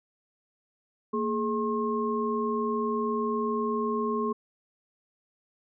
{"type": "tone cluster", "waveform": "sine", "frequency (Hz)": [229.2, 421.3, 1074], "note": ["A#3", "G#4", "C6"], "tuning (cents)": [-29, 25, 45], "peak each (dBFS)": [-30, -29, -31], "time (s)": [1.13, 4.33], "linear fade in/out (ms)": 10, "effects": []}